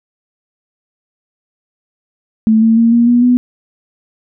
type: tone with pitch steps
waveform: sine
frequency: 220 / 225.1 / 230.4 / 235.8 / 241.3 / 246.9 Hz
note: A3 / A3 / A#3 / A#3 / B3 / B3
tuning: 0 / +40 / -20 / +20 / -40 / 0 cents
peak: -6 dBFS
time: 2.47-3.37 s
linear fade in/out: 0 ms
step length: 150 ms
effects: none